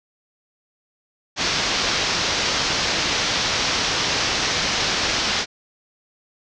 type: low-pass noise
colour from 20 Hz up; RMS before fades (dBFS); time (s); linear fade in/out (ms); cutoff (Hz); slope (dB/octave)
white; -22; 1.36-5.46; 50; 6000; 48
effects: none